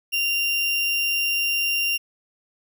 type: tone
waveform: 35% pulse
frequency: 2778 Hz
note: F7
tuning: 10 cents flat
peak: -19 dBFS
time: 0.12-1.98 s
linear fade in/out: 20 ms
effects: none